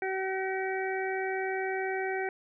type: harmonic tone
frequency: 380.6 Hz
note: F#4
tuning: 49 cents sharp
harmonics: 1 / 2 / 4 / 5 / 6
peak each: -32 / -35 / -38 / -39 / -40 dBFS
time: 0.02-2.29 s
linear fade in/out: 2 ms
effects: none

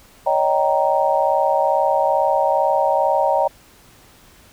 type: chord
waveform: sine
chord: Eb dominant seventh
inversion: third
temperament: just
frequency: 560 / 622.3 / 777.8 / 933.4 Hz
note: Db5 / Eb5 / G5 / Bb5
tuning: +18 / 0 / -14 / +2 cents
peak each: -20 dBFS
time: 0.26-3.48 s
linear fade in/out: 10 ms
effects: pink hiss -49 dBFS RMS until 4.52 s

